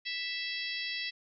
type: harmonic tone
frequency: 659.3 Hz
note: E5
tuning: in tune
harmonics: 3 / 4 / 5 / 6 / 7 / 8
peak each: -39 / -40 / -41 / -42 / -42 / -43 dBFS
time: 0.05-1.11 s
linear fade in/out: 20 ms
effects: none